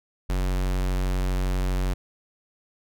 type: tone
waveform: square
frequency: 46.25 Hz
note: F#1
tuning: in tune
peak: -23 dBFS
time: 0.29-1.94 s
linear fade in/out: 10 ms
effects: none